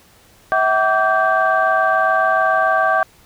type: tone cluster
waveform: sine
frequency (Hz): 648 / 755 / 1153 / 1570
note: E5 / F#5 / D6 / G6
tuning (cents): -30 / +35 / -32 / +2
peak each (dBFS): -18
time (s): 0.52-3.03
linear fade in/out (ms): 0
effects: tanh soft clip ceiling -3 dBFS + pink hiss -50 dBFS RMS until 3.25 s